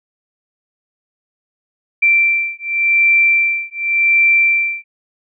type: beating tone pair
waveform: sine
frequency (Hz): 2349 / 2349.89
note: D7 / D7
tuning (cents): 0 / 0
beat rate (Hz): 0.89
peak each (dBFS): -14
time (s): 2.02-4.84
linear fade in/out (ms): 10
effects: none